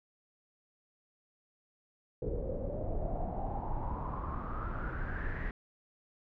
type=noise with low-pass filter sweep; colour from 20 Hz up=brown; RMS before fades=-36 dBFS; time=2.22-5.51 s; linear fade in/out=2 ms; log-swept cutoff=460 to 1900 Hz; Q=7.4; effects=none